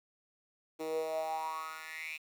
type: tone with high-pass filter sweep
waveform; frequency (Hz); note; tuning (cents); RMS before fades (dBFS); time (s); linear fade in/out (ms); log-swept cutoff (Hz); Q
10% pulse; 158.7; D#3; +35; -38; 0.79-2.18; 20; 370 to 2600; 7.8
effects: 10-bit